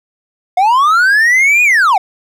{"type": "linear two-way sweep", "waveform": "triangle", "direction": "up then down", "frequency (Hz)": [703, 2489, 703], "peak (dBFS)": -5, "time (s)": [0.57, 1.98], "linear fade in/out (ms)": 5, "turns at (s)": 1.63, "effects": []}